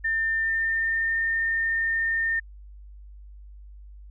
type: tone with pitch glide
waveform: sine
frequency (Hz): 1800 to 1816.7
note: A6 to A#6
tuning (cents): +39 to -45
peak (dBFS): -22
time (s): 0.04-2.4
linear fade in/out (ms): 10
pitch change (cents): +16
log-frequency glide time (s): 0.35-1.21
effects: added 50 Hz sine -42 dBFS peak until 4.1 s